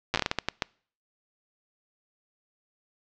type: slowing click train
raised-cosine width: 0.2 ms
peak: -7 dBFS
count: 11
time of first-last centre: 0.14-0.622 s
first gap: 8 ms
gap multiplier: 1.37
effects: noise-tail reverb RT60 0.5 s tail -26 dB re dry + low-pass 5000 Hz 12 dB/octave